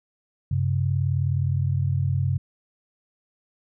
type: tone pair together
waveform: sine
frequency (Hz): 95.5 / 134.94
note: G2 / C#3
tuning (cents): -45 / -46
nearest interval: tritone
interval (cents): 599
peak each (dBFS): -23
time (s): 0.51-2.38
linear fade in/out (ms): 5
effects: none